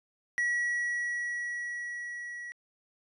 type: tone with level ramp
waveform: triangle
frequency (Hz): 1926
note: B6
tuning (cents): -44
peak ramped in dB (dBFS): -24 to -37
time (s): 0.38-2.52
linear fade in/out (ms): 0
effects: resampled to 24000 Hz